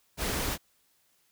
pink noise, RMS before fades -31 dBFS, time 0.17-0.58 s, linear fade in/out 50 ms, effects white hiss -69 dBFS RMS until 1.31 s

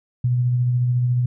sine tone with tremolo, 123.47 Hz, B2, in tune, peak -15 dBFS, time 0.24-1.26 s, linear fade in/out 5 ms, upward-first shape sine, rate 14 Hz, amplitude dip 25%, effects none

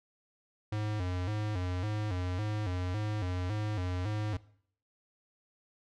square tone with vibrato, 98 Hz, G2, in tune, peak -32 dBFS, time 0.72-4.37 s, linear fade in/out 5 ms, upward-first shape square, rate 1.8 Hz, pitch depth 140 cents each way, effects noise-tail reverb RT60 0.6 s tail -20 dB re dry + low-pass 5000 Hz 12 dB/octave

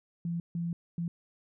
sine tone bursts at uneven times, 170 Hz, F3, 46 cents flat, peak -30 dBFS, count 3, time 0.25-0.4 / 0.55-0.73 / 0.98-1.08 s, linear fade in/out 2 ms, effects none

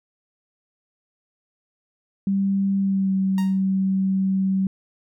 sine tone with pitch glide, 196 to 191.52 Hz, G3 to G3, 0 to -40 cents, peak -18 dBFS, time 2.27-4.67 s, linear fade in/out 2 ms, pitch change -40 cents, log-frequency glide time 2.79-3.13 s
sawtooth tone with exponential decay, 932.3 Hz, A#5, in tune, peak -26 dBFS, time 3.38-3.62 s, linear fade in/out 1 ms, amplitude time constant 52 ms
effects none

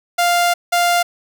sawtooth tone bursts at uneven times, 698.5 Hz, F5, in tune, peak -9 dBFS, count 2, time 0.18-0.54 / 0.72-1.03 s, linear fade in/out 10 ms, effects none

